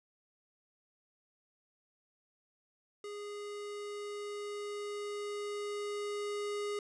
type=tone with level ramp; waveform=square; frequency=412 Hz; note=G#4; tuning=14 cents flat; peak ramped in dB=-42 to -35 dBFS; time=3.04-6.79 s; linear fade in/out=2 ms; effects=resampled to 22050 Hz